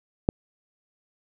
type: click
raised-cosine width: 2 ms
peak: -6 dBFS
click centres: 0.289 s
effects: none